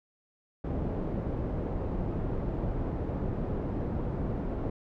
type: low-pass noise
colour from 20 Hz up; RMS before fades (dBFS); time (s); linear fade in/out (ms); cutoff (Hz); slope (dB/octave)
pink; -32; 0.64-4.7; 5; 530; 12
effects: none